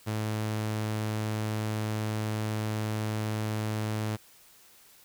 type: tone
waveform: sawtooth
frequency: 108 Hz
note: A2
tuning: 32 cents flat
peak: -25 dBFS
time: 0.06-4.17 s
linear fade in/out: 20 ms
effects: white hiss -57 dBFS RMS until 5.04 s